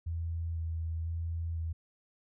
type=tone with vibrato; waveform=sine; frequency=82.41 Hz; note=E2; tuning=in tune; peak=-32 dBFS; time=0.06-1.73 s; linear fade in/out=10 ms; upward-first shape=square; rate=1 Hz; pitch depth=15 cents each way; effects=none